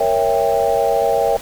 sine chord, A# diminished seventh, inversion none, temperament equal with one note detuned, 466.2 / 554.4 / 659.3 / 795.4 Hz, A#4 / C#5 / E5 / G5, 0 / 0 / 0 / +25 cents, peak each -19 dBFS, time 0-1.37 s, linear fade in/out 5 ms, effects pink hiss -34 dBFS RMS until 1.41 s

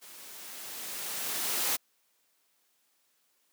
white noise with level ramp, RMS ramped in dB -50 to -28 dBFS, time 0.01-1.77 s, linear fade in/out 20 ms, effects white hiss -72 dBFS RMS until 3.52 s + high-pass 200 Hz 12 dB/octave

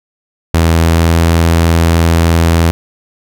sawtooth tone with pitch glide, 82.5 to 83.22 Hz, E2 to E2, +2 to +17 cents, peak -3 dBFS, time 0.54-2.71 s, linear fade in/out 0 ms, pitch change +15 cents, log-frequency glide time 0.83-1.18 s, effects none

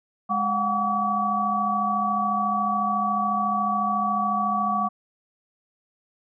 sine tone cluster, 207.2 / 722 / 756 / 1142 Hz, G#3 / F#5 / F#5 / D6, -4 / -43 / +37 / -49 cents, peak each -29 / -28 / -31 / -23 dBFS, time 0.29-4.89 s, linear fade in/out 20 ms, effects none

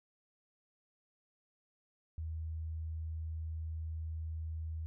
sine tone, 80 Hz, D#2, 49 cents sharp, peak -37 dBFS, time 2.18-4.86 s, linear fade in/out 0 ms, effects none

